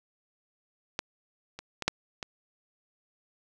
clicks, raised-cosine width 0.2 ms, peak -12 / -23 / -16 / -6 / -18 dBFS, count 5, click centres 0.991 / 1.59 / 1.823 / 1.88 / 2.228 s, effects none

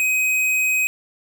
sine tone with tanh clipping, 2520 Hz, D#7, 21 cents sharp, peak -18 dBFS, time 0-0.87 s, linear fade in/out 0 ms, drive 17 dB, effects none

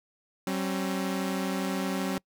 sawtooth tone pair together, 190.49 / 269.4 Hz, G3 / C#4, -49 / -49 cents, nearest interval tritone, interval 600 cents, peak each -26 / -28 dBFS, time 0.47-2.18 s, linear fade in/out 2 ms, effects noise-tail reverb RT60 0.1 s tail -25 dB re dry

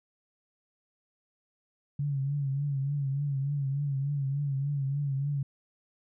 sine tone with vibrato, 140 Hz, C#3, 18 cents sharp, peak -27 dBFS, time 1.99-5.43 s, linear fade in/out 5 ms, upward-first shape triangle, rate 3.4 Hz, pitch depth 79 cents each way, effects none

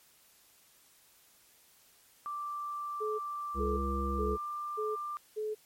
sine tone with pitch glide, 1174.7 to 1188.3 Hz, D6 to D6, 0 to +20 cents, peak -35 dBFS, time 2.26-5.17 s, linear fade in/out 0 ms, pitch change +20 cents, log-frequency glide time 3.51-4.42 s
sine tone bursts, 429.1 Hz, A4, 43 cents flat, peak -32 dBFS, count 5, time 3-5.55 s, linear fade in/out 20 ms, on 190 ms, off 400 ms
harmonic tone, 68.2 Hz, C#2, 28 cents flat, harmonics 1 / 3 / 5 / 7, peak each -33 / -38 / -40 / -41 dBFS, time 3.54-4.38 s, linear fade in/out 50 ms
effects white hiss -63 dBFS RMS until 5.65 s + MP3 64 kbps

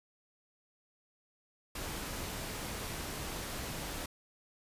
pink noise, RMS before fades -40 dBFS, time 1.75-4.06 s, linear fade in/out 5 ms, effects resampled to 32000 Hz

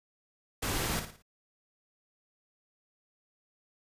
pink noise with echo, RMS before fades -32 dBFS, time 0.62-1 s, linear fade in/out 10 ms, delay 56 ms, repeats 4, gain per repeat -8 dB, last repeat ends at 1.224 s, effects resampled to 32000 Hz

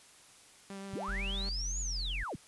sawtooth tone with vibrato, 196 Hz, G3, in tune, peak -38 dBFS, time 0.7-1.49 s, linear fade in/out 2 ms, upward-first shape triangle, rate 8.1 Hz, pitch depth 14 cents each way
sine linear two-way sweep, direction up then down, 51.91 to 6980 to 51.91 Hz, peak -36 dBFS, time 0.93-2.36 s, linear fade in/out 5 ms, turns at 1.8 s
triangle tone, 45.01 Hz, F#1, 47 cents flat, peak -33 dBFS, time 1.08-2.24 s, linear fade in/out 10 ms
effects white hiss -58 dBFS RMS until 2.47 s + resampled to 24000 Hz

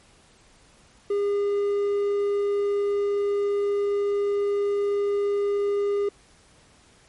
triangle tone, 405.7 Hz, G#4, 41 cents flat, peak -19 dBFS, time 1.1-6.09 s, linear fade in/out 5 ms, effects pink hiss -56 dBFS RMS until 7.08 s + MP3 48 kbps

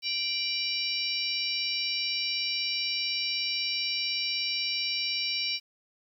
harmonic tone with a mistuned harmonic, 784 Hz, G5, in tune, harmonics 3 / 4 / 5 / 6 / 7, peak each -34 / -36 / -35 / -35 / -32 dBFS, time 0.02-5.6 s, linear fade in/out 50 ms, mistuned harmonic 4, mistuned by -110 cents, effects 10-bit

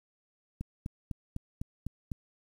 click train, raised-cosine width 5 ms, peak -23 dBFS, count 7, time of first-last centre 0.61-2.118 s, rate 3.98 Hz, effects 9-bit

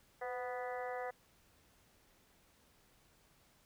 harmonic tone with a mistuned harmonic, 246.9 Hz, B3, in tune, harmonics 2 / 3 / 4 / 5 / 6 / 7 / 8, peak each -42 / -43 / -51 / -51 / -54 / -51 / -51 dBFS, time 0.21-1.11 s, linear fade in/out 10 ms, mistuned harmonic 2, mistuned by +35 cents, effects pink hiss -69 dBFS RMS until 3.65 s

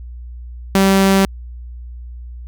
sawtooth tone, 193.8 Hz, G3, 20 cents flat, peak -6 dBFS, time 0.75-1.25 s, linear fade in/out 0 ms, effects added 60 Hz sine -29 dBFS peak until 2.47 s

